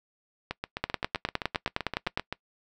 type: two click trains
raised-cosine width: 0.3 ms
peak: -15 / -10 dBFS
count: 15 / 14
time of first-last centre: 0.51-2.326 / 0.84-2.175 s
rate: 7.71 / 9.74 Hz
effects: noise-tail reverb RT60 0.1 s tail -22 dB re dry